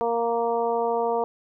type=harmonic tone; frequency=233.1 Hz; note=A#3; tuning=in tune; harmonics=1 / 2 / 3 / 4 / 5; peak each=-36 / -24 / -27 / -28 / -36 dBFS; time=0.01-1.24 s; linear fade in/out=0 ms; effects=none